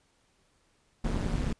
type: noise with amplitude modulation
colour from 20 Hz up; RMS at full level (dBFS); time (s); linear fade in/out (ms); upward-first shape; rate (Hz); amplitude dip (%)
brown; -26; 1.04-1.53; 5; sine; 194; 90
effects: pink hiss -69 dBFS RMS until 1.59 s + resampled to 22050 Hz